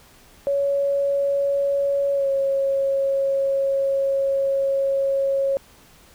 sine tone with pitch glide, 560 to 547.2 Hz, C#5 to C#5, +18 to -23 cents, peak -18 dBFS, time 0.47-5.57 s, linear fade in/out 0 ms, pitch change -41 cents, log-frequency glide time 2.14-2.28 s, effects pink hiss -51 dBFS RMS until 6.14 s

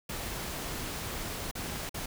pink noise with dropouts, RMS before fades -37 dBFS, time 0.09-2.06 s, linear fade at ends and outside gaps 5 ms, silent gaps 1.513-1.552 / 1.894-1.942 s, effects none

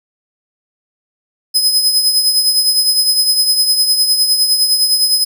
sawtooth tone with tremolo, 5060 Hz, D#8, 28 cents sharp, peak -5 dBFS, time 1.54-5.25 s, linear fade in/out 20 ms, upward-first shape triangle, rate 9.8 Hz, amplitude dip 60%, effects none

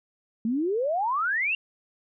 sine exponential sweep, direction up, 214.7 to 2819 Hz, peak -23 dBFS, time 0.45-1.55 s, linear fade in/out 2 ms, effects none

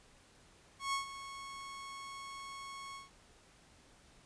sawtooth tone with ADSR envelope, 1100 Hz, C#6, 14 cents flat, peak -28 dBFS, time 0.79-3.1 s, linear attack 140 ms, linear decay 120 ms, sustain -13 dB, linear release 150 ms, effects pink hiss -63 dBFS RMS until 4.25 s + resampled to 22050 Hz

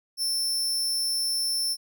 sawtooth tone, 5360 Hz, E8, 28 cents sharp, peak -22 dBFS, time 0.17-1.77 s, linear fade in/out 50 ms, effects none

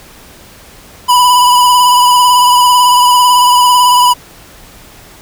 square tone with vibrato, 987.8 Hz, B5, in tune, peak -5 dBFS, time 1.08-4.14 s, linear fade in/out 20 ms, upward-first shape sine, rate 18 Hz, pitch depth 29 cents each way, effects pink hiss -37 dBFS RMS until 5.21 s

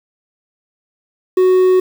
triangle tone with quantisation, 370 Hz, F#4, in tune, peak -6 dBFS, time 1.37-1.8 s, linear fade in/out 5 ms, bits 6, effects none

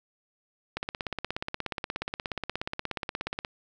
click train, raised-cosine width 0.3 ms, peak -15 dBFS, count 46, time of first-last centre 0.77-3.449 s, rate 16.8 Hz, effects none

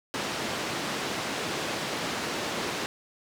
pink band-pass noise, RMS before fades -32 dBFS, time 0.14-2.86 s, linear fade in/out 0 ms, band 210 to 5900 Hz, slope 12 dB/octave, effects none

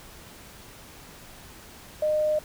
sine tone, 611 Hz, D#5, 32 cents flat, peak -21 dBFS, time 2.02-2.39 s, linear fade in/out 5 ms, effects pink hiss -47 dBFS RMS until 2.44 s

